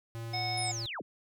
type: tone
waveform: square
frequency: 114.8 Hz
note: A#2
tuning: 26 cents flat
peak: -38 dBFS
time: 0.15-0.86 s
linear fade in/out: 0 ms
type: harmonic tone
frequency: 737 Hz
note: F#5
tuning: 7 cents flat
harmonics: 1 / 3 / 5 / 7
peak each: -35 / -38 / -45 / -35 dBFS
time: 0.33-0.72 s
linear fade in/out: 10 ms
type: linear sweep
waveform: sine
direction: down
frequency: 10548 to 35.79 Hz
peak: -36 dBFS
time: 0.57-1.02 s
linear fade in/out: 10 ms
effects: none